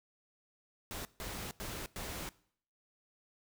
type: noise bursts at uneven times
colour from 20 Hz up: pink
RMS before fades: -42 dBFS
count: 4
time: 0.91-1.05 / 1.2-1.51 / 1.6-1.86 / 1.96-2.29 s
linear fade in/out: 0 ms
effects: noise-tail reverb RT60 0.6 s tail -21 dB re dry